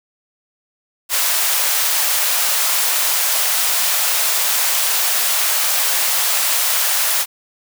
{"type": "high-pass noise", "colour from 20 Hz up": "white", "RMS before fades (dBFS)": -17, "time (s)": [1.09, 7.26], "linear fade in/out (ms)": 50, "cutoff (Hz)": 580, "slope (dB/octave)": 24, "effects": []}